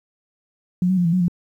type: tone with pitch steps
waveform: sine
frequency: 179.9 / 187.5 / 176.6 / 166.6 / 183.3 / 174.1 Hz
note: F#3 / F#3 / F3 / E3 / F#3 / F3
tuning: -48 / +23 / +20 / +19 / -16 / -5 cents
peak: -15 dBFS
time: 0.82-1.282 s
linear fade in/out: 2 ms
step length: 77 ms
effects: 9-bit